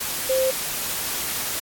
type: tone in noise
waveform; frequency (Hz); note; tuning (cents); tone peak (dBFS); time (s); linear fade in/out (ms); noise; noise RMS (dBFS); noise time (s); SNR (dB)
sine; 523.3; C5; 0; -18; 0.29-0.51; 10; white; -27; 0-1.6; +6
effects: AAC 64 kbps